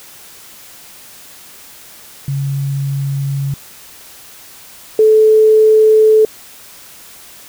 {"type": "tone pair in turn", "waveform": "sine", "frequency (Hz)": [138.59, 434.8], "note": ["C#3", "A4"], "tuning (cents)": [0, -21], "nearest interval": "octave + minor sixth", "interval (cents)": 1979, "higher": "second", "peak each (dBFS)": [-15, -5], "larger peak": "second", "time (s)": [[2.28, 3.54], [4.99, 6.25]], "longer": "neither", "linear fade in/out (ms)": 2, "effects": ["white hiss -38 dBFS RMS until 7.48 s"]}